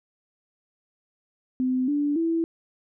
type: tone with pitch steps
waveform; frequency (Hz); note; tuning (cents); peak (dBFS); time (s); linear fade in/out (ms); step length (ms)
sine; 256 / 290.7 / 330.1; C4 / D4 / E4; -38 / -18 / +2; -21; 1.6-2.44; 0; 280
effects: none